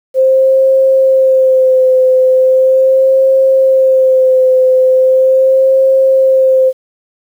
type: tone with vibrato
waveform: sine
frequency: 523.3 Hz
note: C5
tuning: in tune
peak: -5 dBFS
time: 0.14-6.73 s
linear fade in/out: 50 ms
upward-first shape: sine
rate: 0.39 Hz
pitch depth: 26 cents each way
effects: 7-bit